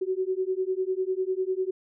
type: beating tone pair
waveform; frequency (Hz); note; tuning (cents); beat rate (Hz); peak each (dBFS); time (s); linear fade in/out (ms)
sine; 370 / 380; F#4 / F#4; 0 / +46; 10; -28; 0.01-1.71; 10
effects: none